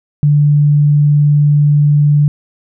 sine tone, 146.83 Hz, D3, in tune, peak -6 dBFS, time 0.23-2.28 s, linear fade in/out 0 ms, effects none

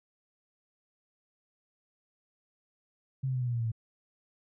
sine tone with pitch steps, 133.1 / 129.91 / 126.8 / 123.76 / 120.79 / 117.9 / 115.07 / 112.31 Hz, C3 / C3 / B2 / B2 / B2 / A#2 / A#2 / A2, +30 / -12 / +46 / +4 / -38 / +20 / -22 / +36 cents, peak -28 dBFS, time 3.23-3.718 s, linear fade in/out 10 ms, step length 61 ms, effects none

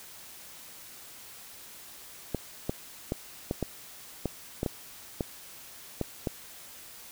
clicks, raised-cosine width 2 ms, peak -15 dBFS, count 11, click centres 2.347 / 2.695 / 3.121 / 3.511 / 3.627 / 4.257 / 4.631 / 4.662 / 5.208 / 6.013 / 6.272 s, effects white hiss -48 dBFS RMS until 7.11 s

